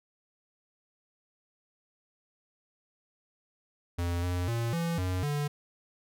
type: tone with pitch steps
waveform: square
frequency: 86.6 / 89.1 / 116.5 / 168.2 / 91.8 / 146.1 Hz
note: F2 / F2 / A#2 / E3 / F#2 / D3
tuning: -14 / +35 / -1 / +35 / -13 / -9 cents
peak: -29 dBFS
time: 3.98-5.48 s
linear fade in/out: 10 ms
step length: 250 ms
effects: none